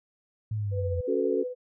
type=linear sweep; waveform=sine; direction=down; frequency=110 to 84.7 Hz; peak=-27 dBFS; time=0.51-1.01 s; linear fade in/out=5 ms
type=tone with tremolo; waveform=sine; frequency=499.4 Hz; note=B4; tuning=19 cents sharp; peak=-28 dBFS; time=0.71-1.55 s; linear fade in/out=50 ms; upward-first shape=triangle; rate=15 Hz; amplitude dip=55%
type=chord; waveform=sine; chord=F# minor; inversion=second; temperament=equal; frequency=277.2 / 370 / 440 Hz; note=C#4 / F#4 / A4; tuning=0 / 0 / 0 cents; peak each=-31 / -28 / -27 dBFS; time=1.07-1.44 s; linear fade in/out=20 ms
effects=none